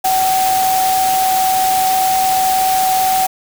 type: tone in noise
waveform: sine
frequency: 756 Hz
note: F#5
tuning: 37 cents sharp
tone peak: -12 dBFS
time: 0.04-3.27 s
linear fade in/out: 10 ms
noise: white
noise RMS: -21 dBFS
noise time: 0.04-3.27 s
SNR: +6 dB
effects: none